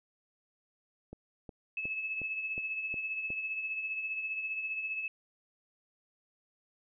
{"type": "click train", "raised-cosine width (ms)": 2, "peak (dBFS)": -31, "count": 7, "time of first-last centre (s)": [1.13, 3.304], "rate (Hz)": 2.76}
{"type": "tone with tremolo", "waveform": "sine", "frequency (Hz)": 2598, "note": "E7", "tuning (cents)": -26, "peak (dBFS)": -31, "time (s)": [1.77, 5.08], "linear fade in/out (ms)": 2, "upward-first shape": "triangle", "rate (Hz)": 15, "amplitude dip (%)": 55}
{"effects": []}